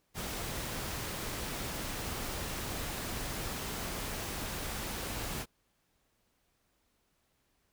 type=noise; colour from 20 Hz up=pink; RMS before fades=-38 dBFS; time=0.14-5.46 s; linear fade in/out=50 ms; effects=pink hiss -75 dBFS RMS until 7.72 s